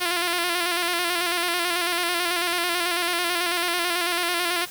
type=tone with vibrato; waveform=5% pulse; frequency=348.8 Hz; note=F4; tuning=2 cents flat; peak=-11 dBFS; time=0-4.66 s; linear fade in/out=20 ms; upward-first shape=square; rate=9.1 Hz; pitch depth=43 cents each way; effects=white hiss -40 dBFS RMS until 4.7 s